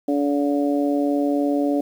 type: harmonic tone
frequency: 143.4 Hz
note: D3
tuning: 41 cents flat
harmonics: 2 / 3 / 4 / 5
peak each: -19 / -28 / -25 / -30 dBFS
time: 0.08-1.81 s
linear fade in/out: 5 ms
effects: 8-bit